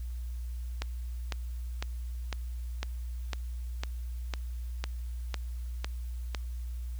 click train, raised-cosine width 0.2 ms, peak -16 dBFS, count 12, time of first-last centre 0.82-6.348 s, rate 1.99 Hz, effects added 60 Hz sine -34 dBFS peak until 6.99 s + white hiss -60 dBFS RMS until 6.99 s

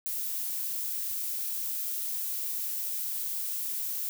violet noise, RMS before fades -33 dBFS, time 0.06-4.09 s, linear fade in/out 0 ms, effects none

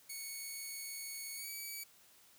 5% pulse tone with pitch glide, 2217 to 2283 Hz, C#7 to D7, 0 to -50 cents, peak -33 dBFS, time 0.09-1.84 s, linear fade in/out 10 ms, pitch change +50 cents, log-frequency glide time 1.36-1.5 s, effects white hiss -64 dBFS RMS until 2.38 s + high-pass 60 Hz 12 dB/octave

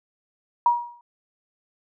sine tone with exponential decay, 955 Hz, A#5, 42 cents sharp, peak -12 dBFS, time 0.66-1.01 s, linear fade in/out 2 ms, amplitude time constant 75 ms, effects none

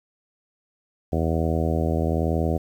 harmonic tone, 81 Hz, E2, 30 cents flat, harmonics 1 / 2 / 3 / 4 / 5 / 6 / 7 / 8 / 9, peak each -24 / -27 / -29 / -30 / -31 / -32 / -32 / -33 / -34 dBFS, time 1.12-2.58 s, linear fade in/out 10 ms, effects 9-bit

